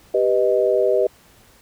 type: chord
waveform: sine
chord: G augmented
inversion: none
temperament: equal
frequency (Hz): 392 / 493.9 / 622.3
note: G4 / B4 / D#5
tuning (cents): 0 / 0 / 0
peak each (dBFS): -19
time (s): 0.14-1.07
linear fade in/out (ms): 5
effects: pink hiss -52 dBFS RMS until 1.61 s